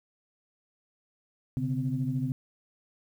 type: tone cluster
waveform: sine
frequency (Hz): 129.2 / 142.6 / 256.3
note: C3 / C#3 / C4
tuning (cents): -21 / +49 / -36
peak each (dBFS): -31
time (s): 1.57-2.32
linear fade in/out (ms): 0
effects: tanh soft clip ceiling -17 dBFS + 10-bit